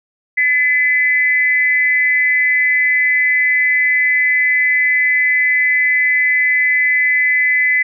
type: tone with amplitude modulation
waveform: sine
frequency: 2020 Hz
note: B6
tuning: 39 cents sharp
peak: -8 dBFS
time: 0.37-7.83 s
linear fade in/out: 10 ms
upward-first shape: sine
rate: 291 Hz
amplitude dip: 60%
effects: none